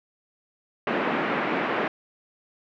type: band-pass noise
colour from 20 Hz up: pink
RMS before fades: -26 dBFS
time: 0.87-1.88 s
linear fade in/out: 2 ms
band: 210 to 2400 Hz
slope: 24 dB/octave
effects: none